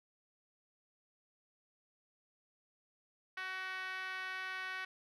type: tone with band-pass filter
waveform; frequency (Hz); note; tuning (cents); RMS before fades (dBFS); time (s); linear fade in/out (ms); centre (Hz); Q
5% pulse; 375.2; F#4; +24; -42; 3.37-4.85; 5; 1600; 2.1
effects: none